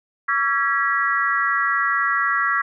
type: tone cluster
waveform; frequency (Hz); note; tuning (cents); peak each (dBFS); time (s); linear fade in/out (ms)
sine; 1136 / 1355 / 1652 / 1936; C#6 / E6 / G#6 / B6; +42 / +47 / -10 / -35; -23; 0.28-2.62; 10
effects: none